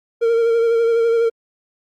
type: tone with vibrato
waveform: triangle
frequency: 461.3 Hz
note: A#4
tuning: 18 cents flat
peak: -11 dBFS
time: 0.21-1.3 s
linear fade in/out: 20 ms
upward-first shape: sine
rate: 12 Hz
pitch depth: 27 cents each way
effects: Opus 48 kbps